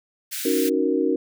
white high-pass noise, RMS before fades -30 dBFS, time 0.31-0.7 s, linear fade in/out 20 ms, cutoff 1500 Hz, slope 48 dB/octave
sine chord, D# minor seventh, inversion third, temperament equal, 277.2 / 311.1 / 370 / 466.2 Hz, C#4 / D#4 / F#4 / A#4, 0 / 0 / 0 / 0 cents, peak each -24 dBFS, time 0.45-1.16 s, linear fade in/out 5 ms
effects none

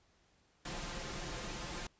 pink noise with comb filter, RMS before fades -42 dBFS, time 0.65-1.87 s, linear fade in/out 5 ms, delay 5.7 ms, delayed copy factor +0.55, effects pink hiss -71 dBFS RMS until 1.99 s + resampled to 16000 Hz

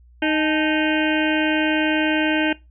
harmonic tone with a mistuned harmonic, 310 Hz, D#4, 6 cents flat, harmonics 1 / 2 / 3 / 5 / 6 / 7 / 8 / 9 / 10, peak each -20 / -26 / -29 / -25 / -32 / -32 / -29 / -29 / -32 dBFS, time 0.22-2.53 s, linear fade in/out 5 ms, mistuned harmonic 3, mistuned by -110 cents, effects noise-tail reverb RT60 0.2 s tail -19 dB re dry + added 60 Hz sine -47 dBFS peak until 2.7 s

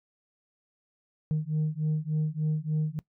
sine beating tone pair, 152.7 / 156.1 Hz, D#3 / D#3, -32 / +6 cents, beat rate 3.4 Hz, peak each -27 dBFS, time 1.31-2.99 s, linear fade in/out 0 ms, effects noise-tail reverb RT60 0.1 s tail -21 dB re dry + tanh soft clip ceiling -22 dBFS

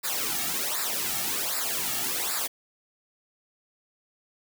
white noise with flanger, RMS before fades -29 dBFS, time 0.03-2.48 s, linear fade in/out 20 ms, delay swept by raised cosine 0.32 to 2.02 ms, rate 1.3 Hz, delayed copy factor -0.8, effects none

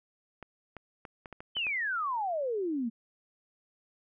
clicks, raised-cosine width 0.5 ms, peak -28 dBFS, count 8, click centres 0.427 / 0.767 / 1.052 / 1.258 / 1.327 / 1.405 / 1.568 / 1.668 s
sine exponential sweep, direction down, 3136 to 219.2 Hz, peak -29 dBFS, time 1.55-2.9 s, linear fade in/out 20 ms
effects none

